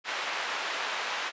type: band-pass noise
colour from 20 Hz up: white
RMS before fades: -33 dBFS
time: 0.04-1.32 s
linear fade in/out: 50 ms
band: 630 to 2500 Hz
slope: 12 dB/octave
effects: resampled to 16000 Hz